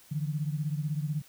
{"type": "beating tone pair", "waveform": "sine", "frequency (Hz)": [146.83, 162.83], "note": ["D3", "E3"], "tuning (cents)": [0, -21], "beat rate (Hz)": 16, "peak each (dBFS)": [-30, -34], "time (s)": [0.11, 1.22], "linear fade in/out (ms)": 10, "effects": ["white hiss -57 dBFS RMS until 1.28 s"]}